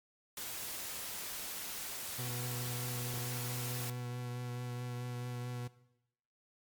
white noise, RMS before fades -42 dBFS, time 0.37-3.9 s, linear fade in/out 2 ms
40% pulse tone with vibrato, 122.8 Hz, B2, 9 cents flat, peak -38 dBFS, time 2.18-5.68 s, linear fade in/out 10 ms, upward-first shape triangle, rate 4.6 Hz, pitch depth 18 cents each way
clicks, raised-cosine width 2 ms, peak -36 dBFS, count 2, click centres 3.138 / 3.176 s
effects noise-tail reverb RT60 0.9 s tail -18 dB re dry + MP3 96 kbps

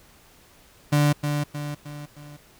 35% pulse tone with echo, 146.83 Hz, D3, in tune, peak -15 dBFS, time 0.92-1.13 s, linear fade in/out 10 ms, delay 310 ms, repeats 4, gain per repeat -6 dB, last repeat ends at 2.37 s, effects pink hiss -54 dBFS RMS until 2.59 s

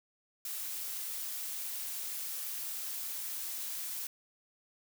blue noise, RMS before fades -39 dBFS, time 0.45-4.07 s, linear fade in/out 2 ms, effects none

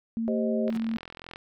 sine tone with pitch glide, 227.3 to 225.5 Hz, A#3 to A3, -43 to +43 cents, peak -26 dBFS, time 0.17-0.97 s, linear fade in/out 0 ms, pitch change -14 cents, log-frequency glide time 0.4-0.64 s
sine chord, C minor, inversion second, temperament equal, 392 / 523.3 / 622.3 Hz, G4 / C5 / Eb5, 0 / 0 / 0 cents, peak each -31 / -32 / -31 dBFS, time 0.28-0.7 s, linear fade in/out 0 ms
click train, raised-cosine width 0.3 ms, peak -25 dBFS, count 30, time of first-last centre 0.68-1.359 s, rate 42.7 Hz
35% pulse tone with exponential growth, 185 Hz, F#3, in tune, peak -32 dBFS, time 0.68-0.77 s, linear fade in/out 5 ms, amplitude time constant 18 ms
effects none

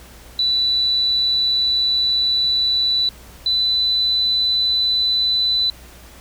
sine tone pair in turn, 3967 / 3995 Hz, B7 / B7, +7 / +19 cents, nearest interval unison, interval 12 cents, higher second, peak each -15 dBFS, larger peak neither, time 0.39-3.09 / 3.46-5.7 s, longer first, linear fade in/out 2 ms, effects added 60 Hz sine -43 dBFS peak until 6.2 s + pink hiss -44 dBFS RMS until 6.2 s

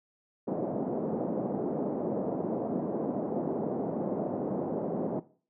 pink band-pass noise, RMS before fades -32 dBFS, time 0.47-5.2 s, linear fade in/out 10 ms, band 180 to 670 Hz, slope 24 dB/octave, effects noise-tail reverb RT60 0.4 s tail -17 dB re dry

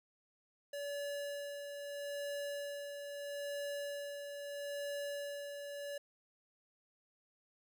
square tone with tremolo, 572 Hz, D5, 46 cents flat, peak -39 dBFS, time 0.73-5.98 s, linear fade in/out 5 ms, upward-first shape sine, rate 0.77 Hz, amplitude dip 45%, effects none

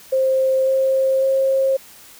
sine tone with pitch steps, 527 / 531.3 / 535.6 Hz, C5 / C5 / C5, +12 / +26 / +40 cents, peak -14 dBFS, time 0.12-1.77 s, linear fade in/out 10 ms, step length 550 ms, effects white hiss -44 dBFS RMS until 2.19 s

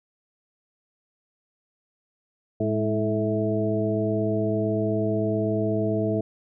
harmonic tone with a mistuned harmonic, 108.7 Hz, A2, 21 cents flat, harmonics 1 / 2 / 3 / 4 / 6, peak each -28 / -28 / -28 / -28 / -28 dBFS, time 2.6-6.21 s, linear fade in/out 5 ms, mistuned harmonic 2, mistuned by -59 cents, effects none

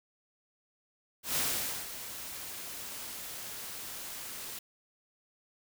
white noise with ADSR envelope, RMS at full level -30 dBFS, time 1.23-4.59 s, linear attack 130 ms, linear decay 500 ms, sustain -12 dB, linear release 4 ms, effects none

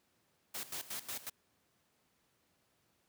white noise with tremolo, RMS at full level -41 dBFS, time 0.54-1.3 s, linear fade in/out 10 ms, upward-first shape square, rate 5.5 Hz, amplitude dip 80%, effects pink hiss -75 dBFS RMS until 3.08 s + high-pass 100 Hz 12 dB/octave

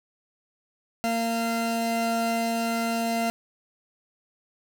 40% pulse tone pair together, 229.8 / 688.6 Hz, A#3 / F5, -25 / -25 cents, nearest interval octave + perfect fifth, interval 1900 cents, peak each -26 dBFS, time 1.04-3.3 s, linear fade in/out 0 ms, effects none

